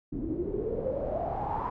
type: noise with low-pass filter sweep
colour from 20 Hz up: pink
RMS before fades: -32 dBFS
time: 0.12-1.7 s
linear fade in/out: 10 ms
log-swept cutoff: 280 to 1000 Hz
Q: 9.5
effects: none